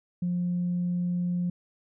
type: tone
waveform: sine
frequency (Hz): 176.8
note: F3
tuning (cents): +22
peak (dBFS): -24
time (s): 0.22-1.5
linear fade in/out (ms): 5
effects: tanh soft clip ceiling -21 dBFS